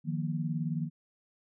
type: chord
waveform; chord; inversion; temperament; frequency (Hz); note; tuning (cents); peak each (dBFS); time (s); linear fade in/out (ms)
sine; Eb suspended second; none; equal with one note detuned; 155.56 / 174.61 / 236.2; Eb3 / F3 / Bb3; 0 / 0 / +23; -32 / -35 / -37; 0.04-0.9; 50
effects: none